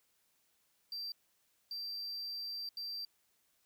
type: tone bursts at uneven times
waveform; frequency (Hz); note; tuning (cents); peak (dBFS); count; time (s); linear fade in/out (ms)
triangle; 4699; D8; 0; -38; 3; 0.92-1.12 / 1.71-2.69 / 2.77-3.05; 2
effects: white hiss -75 dBFS RMS until 3.65 s